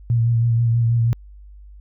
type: tone with vibrato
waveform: sine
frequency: 116.54 Hz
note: A#2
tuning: in tune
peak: -14 dBFS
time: 0.1-1.13 s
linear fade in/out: 0 ms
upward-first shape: sine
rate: 6.2 Hz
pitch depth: 29 cents each way
effects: added 50 Hz sine -39 dBFS peak until 1.8 s

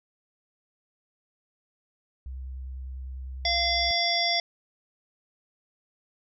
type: tone with vibrato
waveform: sine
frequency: 65 Hz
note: C2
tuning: 11 cents flat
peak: -34 dBFS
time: 2.26-3.91 s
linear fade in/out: 0 ms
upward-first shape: square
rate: 10 Hz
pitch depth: 11 cents each way
type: harmonic tone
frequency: 688 Hz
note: F5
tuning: 26 cents flat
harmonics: 1 / 3 / 5 / 7 / 8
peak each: -29 / -29 / -29 / -29 / -29 dBFS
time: 3.45-4.4 s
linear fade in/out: 2 ms
effects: none

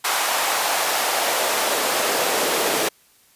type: noise with high-pass filter sweep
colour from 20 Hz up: pink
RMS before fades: -21 dBFS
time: 0.04-2.89 s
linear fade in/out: 10 ms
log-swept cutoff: 880 to 400 Hz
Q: 1.6
effects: white hiss -56 dBFS RMS until 3.35 s + resampled to 32000 Hz

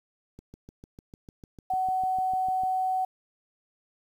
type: click train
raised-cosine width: 3 ms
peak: -32 dBFS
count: 16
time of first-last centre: 0.39-2.636 s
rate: 6.68 Hz
type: tone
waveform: sine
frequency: 750 Hz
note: F#5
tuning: 23 cents sharp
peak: -24 dBFS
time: 1.7-3.05 s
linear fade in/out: 5 ms
effects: 9-bit

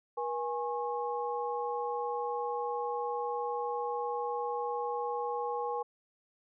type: tone cluster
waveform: sine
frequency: 480.5 / 828 / 1085 Hz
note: B4 / G#5 / C#6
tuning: -48 / -5 / -37 cents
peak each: -35 / -35 / -39 dBFS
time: 0.17-5.83 s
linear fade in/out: 10 ms
effects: none

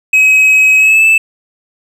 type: tone with pitch glide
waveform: triangle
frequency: 2547 to 2632 Hz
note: D#7 to E7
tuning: +40 to -3 cents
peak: -3 dBFS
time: 0.13-1.18 s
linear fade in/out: 5 ms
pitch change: +57 cents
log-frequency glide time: 0.77-1.05 s
effects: none

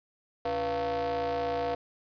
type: ring-modulated tone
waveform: square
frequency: 103.2 Hz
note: G#2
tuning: 10 cents flat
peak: -26 dBFS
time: 0.45-1.75 s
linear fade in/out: 5 ms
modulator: 591 Hz
effects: resampled to 11025 Hz + 9-bit

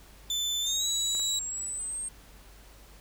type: tone with pitch glide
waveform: 30% pulse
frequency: 3520 to 3906 Hz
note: A7 to B7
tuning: 0 to -20 cents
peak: -25 dBFS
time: 0.3-1.39 s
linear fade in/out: 2 ms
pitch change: +180 cents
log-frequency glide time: 0.61-0.87 s
type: linear sweep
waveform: sine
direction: up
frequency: 6360 to 8540 Hz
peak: -32 dBFS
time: 0.66-2.09 s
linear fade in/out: 10 ms
type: clicks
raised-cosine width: 0.5 ms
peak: -30 dBFS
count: 2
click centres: 1.15 / 1.197 s
effects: added 50 Hz sine -52 dBFS peak until 3 s + pink hiss -55 dBFS RMS until 3 s

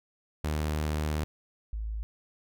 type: tone pair in turn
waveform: sawtooth / sine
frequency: 76.3 / 53.95 Hz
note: D#2 / A1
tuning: -33 / -33 cents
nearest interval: tritone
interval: 600 cents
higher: first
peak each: -24 / -31 dBFS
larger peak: first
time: 0.44-1.24 / 1.73-2.03 s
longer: first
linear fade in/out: 0 ms
effects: none

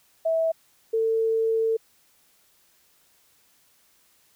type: tone pair in turn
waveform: sine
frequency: 651 / 448.3 Hz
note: E5 / A4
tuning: -22 / +32 cents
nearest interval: tritone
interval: 646 cents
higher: first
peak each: -20 dBFS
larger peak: neither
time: 0.25-0.52 / 0.93-1.77 s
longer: second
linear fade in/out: 10 ms
effects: white hiss -62 dBFS RMS until 4.35 s

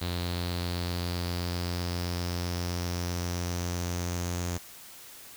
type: tone with low-pass filter sweep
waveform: sawtooth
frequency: 87.7 Hz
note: F2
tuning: 8 cents sharp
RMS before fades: -32 dBFS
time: 0.01-4.58 s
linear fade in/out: 10 ms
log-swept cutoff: 4100 to 6700 Hz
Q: 5.9
effects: white hiss -48 dBFS RMS until 5.36 s

